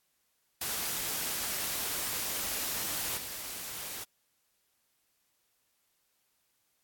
white noise with level steps, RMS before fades -34 / -40 dBFS, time 0.61-4.04 s, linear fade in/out 5 ms, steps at 3.17 s, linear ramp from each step 10 ms, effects white hiss -75 dBFS RMS until 6.83 s + AAC 64 kbps

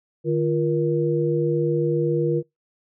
sine tone cluster, 151.8 / 345.8 / 473.6 Hz, D#3 / F4 / A#4, -42 / -17 / +27 cents, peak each -23 dBFS, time 0.24-2.43 s, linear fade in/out 50 ms, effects noise-tail reverb RT60 0.2 s tail -26 dB re dry

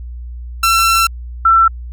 sawtooth / sine tone pair in turn, 1347 / 1341.3 Hz, E6 / E6, +37 / +30 cents, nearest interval unison, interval 7 cents, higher first, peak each -6 dBFS, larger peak neither, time 0.63-1.07 / 1.45-1.68 s, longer first, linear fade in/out 5 ms, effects added 60 Hz sine -25 dBFS peak until 1.92 s

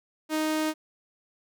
sawtooth tone, 311.1 Hz, D#4, in tune, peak -21 dBFS, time 0.29-0.74 s, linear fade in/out 50 ms, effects none

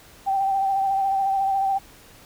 sine tone with vibrato, 780 Hz, G5, 9 cents flat, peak -19 dBFS, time 0.26-1.79 s, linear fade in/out 20 ms, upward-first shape sine, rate 14 Hz, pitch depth 26 cents each way, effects pink hiss -49 dBFS RMS until 2.25 s

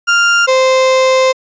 35% pulse tone pair in turn, 1396.9 / 521 Hz, F6 / C5, 0 / -7 cents, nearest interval octave + perfect fourth, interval 1707 cents, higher first, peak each -6 dBFS, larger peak neither, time 0.07-0.47 / 0.47-1.33 s, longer second, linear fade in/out 20 ms, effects resampled to 16000 Hz

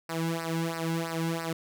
sawtooth tone with flanger, 164.81 Hz, E3, in tune, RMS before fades -31 dBFS, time 0.09-1.53 s, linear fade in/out 5 ms, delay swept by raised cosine 0.29 to 1.69 ms, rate 3 Hz, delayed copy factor -0.9, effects none

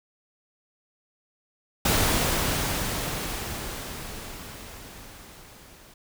pink noise with level ramp, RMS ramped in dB -21 to -51 dBFS, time 1.85-5.94 s, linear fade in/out 5 ms, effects none

